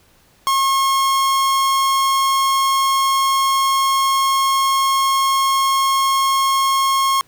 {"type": "tone", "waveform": "45% pulse", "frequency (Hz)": 1082, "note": "C#6", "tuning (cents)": -42, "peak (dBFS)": -14, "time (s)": [0.47, 7.21], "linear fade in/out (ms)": 0, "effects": ["pink hiss -54 dBFS RMS until 7.27 s"]}